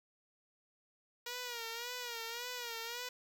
5% pulse tone with vibrato, 475.7 Hz, A#4, 35 cents sharp, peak -29 dBFS, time 1.26-3.09 s, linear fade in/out 5 ms, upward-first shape sine, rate 1.8 Hz, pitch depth 78 cents each way, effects 11-bit

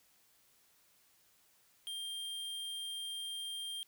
square tone, 3193 Hz, G7, 31 cents sharp, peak -40 dBFS, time 1.87-3.83 s, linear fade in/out 0 ms, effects white hiss -69 dBFS RMS until 3.87 s

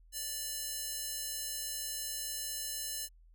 square tone with high-pass filter, 587.3 Hz, D5, in tune, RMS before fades -39 dBFS, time 0.12-3.09 s, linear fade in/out 50 ms, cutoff 5800 Hz, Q 0.65, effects added 41 Hz sine -57 dBFS peak until 3.34 s

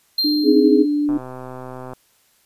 triangle tone with exponential decay, 4179 Hz, C8, 3 cents flat, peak -14 dBFS, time 0.18-1.06 s, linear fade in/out 5 ms, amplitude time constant 190 ms
sine tone with pitch glide, 299 to 294 Hz, D4 to D4, +31 to +2 cents, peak -16 dBFS, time 0.24-1.18 s, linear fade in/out 10 ms, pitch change -29 cents, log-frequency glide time 0.64-0.91 s
sine chord, Ab major, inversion first, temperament equal, 261.6 / 311.1 / 415.3 Hz, C4 / Eb4 / Ab4, 0 / 0 / 0 cents, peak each -16 / -16 / -15 dBFS, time 0.43-0.86 s, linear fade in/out 50 ms
click train, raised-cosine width 1 ms, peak -20 dBFS, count 109, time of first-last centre 1.09-1.934 s, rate 128 Hz
effects white hiss -59 dBFS RMS until 2.45 s + resampled to 32000 Hz

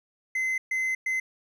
triangle tone bursts at uneven times, 2054 Hz, C7, 33 cents flat, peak -23 dBFS, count 3, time 0.35-0.58 / 0.71-0.95 / 1.06-1.2 s, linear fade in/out 5 ms, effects none

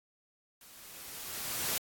white noise with level ramp, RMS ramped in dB -55 to -31 dBFS, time 0.61-1.78 s, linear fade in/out 2 ms, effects AAC 64 kbps

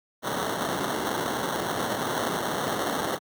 white noise with sample-and-hold, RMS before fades -28 dBFS, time 0.22-3.19 s, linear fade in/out 50 ms, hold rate 2450 Hz, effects high-pass 150 Hz 12 dB/octave

